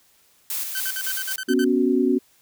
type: noise with tremolo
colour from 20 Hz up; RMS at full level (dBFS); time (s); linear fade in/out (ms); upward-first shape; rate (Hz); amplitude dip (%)
blue; -27; 0.5-1.36; 2; square; 3.7; 35
type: tone bursts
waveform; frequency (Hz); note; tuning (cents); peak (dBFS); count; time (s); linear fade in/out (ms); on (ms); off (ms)
sawtooth; 1535; G6; -37; -24; 9; 0.75-1.643; 2; 53; 52
type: chord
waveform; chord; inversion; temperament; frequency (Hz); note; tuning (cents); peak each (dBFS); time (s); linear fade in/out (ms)
sine; B suspended second; none; equal; 246.9 / 277.2 / 370; B3 / C#4 / F#4; 0 / 0 / 0; -21; 1.48-2.19; 20
effects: white hiss -59 dBFS RMS until 2.41 s